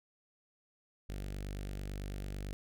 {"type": "tone with notch filter", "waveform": "sawtooth", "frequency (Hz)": 49, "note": "G1", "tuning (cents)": 0, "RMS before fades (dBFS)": -41, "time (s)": [1.09, 2.53], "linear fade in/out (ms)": 0, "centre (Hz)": 1000, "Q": 1.2, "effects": []}